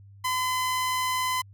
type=tone; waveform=sawtooth; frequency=1018 Hz; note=C6; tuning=48 cents flat; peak=-21 dBFS; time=0.24-1.42 s; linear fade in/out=10 ms; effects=added 99 Hz sine -47 dBFS peak until 1.53 s